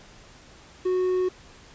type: tone with quantisation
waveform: triangle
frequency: 367.8 Hz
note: F#4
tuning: 10 cents flat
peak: -19 dBFS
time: 0.85-1.29 s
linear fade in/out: 10 ms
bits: 8
effects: pink hiss -50 dBFS RMS until 1.74 s + resampled to 16000 Hz